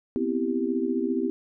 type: chord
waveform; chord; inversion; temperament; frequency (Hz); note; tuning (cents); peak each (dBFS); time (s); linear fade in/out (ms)
sine; C major seventh; third; equal; 246.9 / 261.6 / 329.6 / 392; B3 / C4 / E4 / G4; 0 / 0 / 0 / 0; -29; 0.16-1.3; 0
effects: none